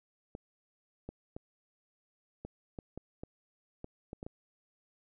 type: clicks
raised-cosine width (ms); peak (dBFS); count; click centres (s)
2; -28; 11; 0.351 / 1.09 / 1.365 / 2.45 / 2.788 / 2.976 / 3.235 / 3.844 / 4.131 / 4.229 / 4.265
effects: none